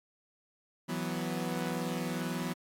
sawtooth chord, E suspended second, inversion none, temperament equal, 164.81 / 185 / 246.9 Hz, E3 / F#3 / B3, 0 / 0 / 0 cents, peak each -33 dBFS, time 0.88-2.54 s, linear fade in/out 20 ms, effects AAC 64 kbps

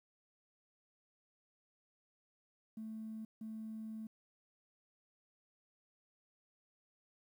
triangle tone bursts at uneven times, 220 Hz, A3, in tune, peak -39 dBFS, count 2, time 2.77-3.25 / 3.41-4.07 s, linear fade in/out 5 ms, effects tanh soft clip ceiling -40 dBFS + 12-bit

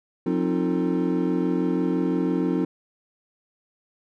triangle tone cluster, 179.3 / 264.7 / 310.9 / 350.9 / 450.5 Hz, F3 / C4 / D#4 / F4 / A4, +46 / +20 / -1 / +8 / +41 cents, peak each -25 / -24 / -24 / -26 / -30 dBFS, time 0.26-2.65 s, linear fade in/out 5 ms, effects none

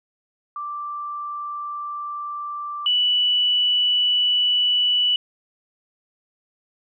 sine tone pair in turn, 1174.7 / 2960 Hz, D6 / F#7, 0 / 0 cents, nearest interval octave + major third, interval 1600 cents, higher second, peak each -27 / -16 dBFS, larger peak second, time 0.56-2.86 / 2.86-5.16 s, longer neither, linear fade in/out 2 ms, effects none

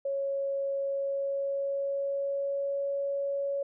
sine tone with pitch glide, 552 to 558.7 Hz, C#5 to C#5, -7 to +13 cents, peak -28 dBFS, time 0.05-3.63 s, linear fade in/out 5 ms, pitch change +20 cents, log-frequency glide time 0.77-2.87 s, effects none

